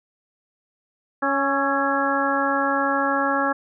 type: harmonic tone with a mistuned harmonic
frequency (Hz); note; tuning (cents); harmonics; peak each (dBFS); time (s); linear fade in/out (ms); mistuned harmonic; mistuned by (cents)
277.2; C#4; 0; 1 / 2 / 3 / 4 / 5 / 6; -26 / -26 / -26 / -26 / -26 / -26; 1.22-3.53; 10; 5; -41
effects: none